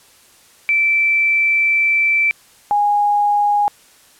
sine tone pair in turn, 2330 / 823.8 Hz, D7 / G#5, -14 / -14 cents, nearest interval octave + tritone, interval 1800 cents, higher first, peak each -12 dBFS, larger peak neither, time 0.69-2.31 / 2.71-3.68 s, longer first, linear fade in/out 0 ms, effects white hiss -49 dBFS RMS until 4.19 s + low-pass 12000 Hz 12 dB/octave

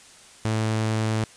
sawtooth tone, 110 Hz, A2, in tune, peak -18 dBFS, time 0.45-1.24 s, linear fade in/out 0 ms, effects white hiss -49 dBFS RMS until 1.36 s + resampled to 22050 Hz

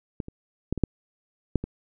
clicks, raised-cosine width 3 ms, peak -17 / -25 / -12 / -18 / -7 / -8 / -18 dBFS, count 7, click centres 0.202 / 0.284 / 0.726 / 0.777 / 0.837 / 1.557 / 1.64 s, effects none

